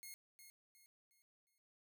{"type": "tone with echo", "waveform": "5% pulse", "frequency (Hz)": 2154, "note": "C7", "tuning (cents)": 50, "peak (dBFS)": -40, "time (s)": [0.03, 0.14], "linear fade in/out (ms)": 0, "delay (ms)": 360, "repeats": 4, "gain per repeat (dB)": -8, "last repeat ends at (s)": 1.58, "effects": []}